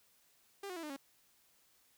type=tone with pitch steps; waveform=sawtooth; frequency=398.2 / 363 / 331 / 301.8 / 275.1 Hz; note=G4 / F#4 / E4 / D4 / C#4; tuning=+27 / -33 / +7 / +47 / -13 cents; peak=-38 dBFS; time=0.63-0.965 s; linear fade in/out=5 ms; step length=67 ms; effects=white hiss -70 dBFS RMS until 1.97 s